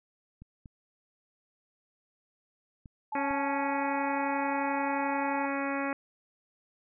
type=clicks; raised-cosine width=5 ms; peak=-35 dBFS; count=4; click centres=0.42 / 0.658 / 2.858 / 3.309 s
type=tone; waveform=sine; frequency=863 Hz; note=A5; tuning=34 cents flat; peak=-32 dBFS; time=3.12-5.46 s; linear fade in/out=5 ms
type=harmonic tone; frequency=277.2 Hz; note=C#4; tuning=in tune; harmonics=1 / 2 / 3 / 4 / 5 / 6 / 7 / 8 / 9; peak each=-33 / -36 / -38 / -39 / -40 / -41 / -41 / -42 / -43 dBFS; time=3.15-5.93 s; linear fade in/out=2 ms
effects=none